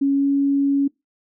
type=tone with pitch glide; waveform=sine; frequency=277.2 to 279 Hz; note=C#4 to C#4; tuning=0 to +11 cents; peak=-15 dBFS; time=0.01-0.88 s; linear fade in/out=10 ms; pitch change=+11 cents; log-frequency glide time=0.14-0.27 s; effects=noise-tail reverb RT60 0.2 s tail -23 dB re dry